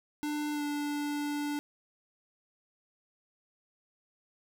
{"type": "tone with pitch glide", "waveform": "square", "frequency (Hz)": [297.4, 292.3], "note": ["D4", "D4"], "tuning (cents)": [22, -8], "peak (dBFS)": -32, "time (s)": [0.23, 1.59], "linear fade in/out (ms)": 0, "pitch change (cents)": -30, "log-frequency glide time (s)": [0.52, 0.63], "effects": []}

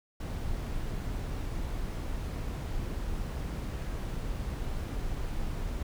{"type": "noise", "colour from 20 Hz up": "brown", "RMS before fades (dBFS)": -34, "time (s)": [0.2, 5.83], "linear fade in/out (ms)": 5, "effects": []}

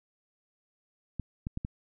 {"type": "clicks", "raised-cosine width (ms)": 5, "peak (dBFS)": -21, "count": 4, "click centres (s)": [1.197, 1.469, 1.574, 1.649], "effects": []}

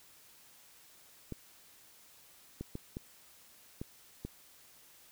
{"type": "clicks", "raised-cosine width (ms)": 3, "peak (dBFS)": -26, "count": 6, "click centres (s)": [1.323, 2.61, 2.754, 2.969, 3.815, 4.25], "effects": ["white hiss -60 dBFS RMS until 5.11 s"]}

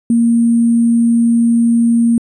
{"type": "tone with sample-and-hold", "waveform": "sine", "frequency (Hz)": 233.1, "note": "A#3", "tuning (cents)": 0, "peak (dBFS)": -8, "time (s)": [0.1, 2.18], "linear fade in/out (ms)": 2, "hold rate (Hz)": 8820, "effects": ["resampled to 22050 Hz"]}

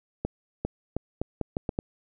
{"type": "accelerating click train", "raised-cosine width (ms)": 2, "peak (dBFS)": -14, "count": 8, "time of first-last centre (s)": [0.25, 1.789], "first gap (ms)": 400, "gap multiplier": 0.79, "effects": []}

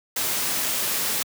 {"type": "noise", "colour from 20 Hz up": "white", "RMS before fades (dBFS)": -25, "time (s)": [0.16, 1.23], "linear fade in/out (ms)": 5, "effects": ["high-pass 100 Hz 12 dB/octave"]}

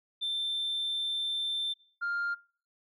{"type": "tone pair in turn", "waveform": "sine", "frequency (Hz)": [3560, 1400.2], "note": ["A7", "F6"], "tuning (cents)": [20, 4], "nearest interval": "octave + major third", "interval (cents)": 1616, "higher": "first", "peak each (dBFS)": [-28, -28], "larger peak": "neither", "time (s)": [[0.21, 1.74], [2.01, 2.35]], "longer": "first", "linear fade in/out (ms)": 20, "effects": ["noise-tail reverb RT60 0.5 s tail -23 dB re dry", "tanh soft clip ceiling -27 dBFS"]}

